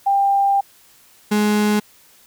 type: tone pair in turn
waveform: sine / 35% pulse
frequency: 794 / 209.7 Hz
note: G5 / G#3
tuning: +22 / +17 cents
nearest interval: octave + major seventh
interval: 2305 cents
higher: first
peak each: -13 dBFS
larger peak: neither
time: 0.06-0.61 / 1.31-1.8 s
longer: first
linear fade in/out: 10 ms
effects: white hiss -51 dBFS RMS until 2.26 s